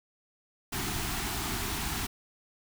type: band-stop noise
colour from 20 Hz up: pink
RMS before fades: -33 dBFS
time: 0.72-2.07 s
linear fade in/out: 10 ms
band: 420 to 680 Hz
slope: 96 dB/octave
effects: none